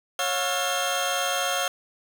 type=tone cluster; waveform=25% pulse; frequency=552 / 715 / 1346 / 1769 / 3198 Hz; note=C#5 / F5 / E6 / A6 / G7; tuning=-7 / +41 / +36 / +9 / +34 cents; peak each=-26 / -25 / -28 / -33 / -26 dBFS; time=0.19-1.68 s; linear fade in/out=2 ms; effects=none